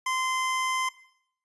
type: tone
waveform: 25% pulse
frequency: 1036 Hz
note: C6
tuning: 17 cents flat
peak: -22 dBFS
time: 0.06-0.89 s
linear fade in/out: 5 ms
effects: noise-tail reverb RT60 0.7 s tail -18 dB re dry + resampled to 24000 Hz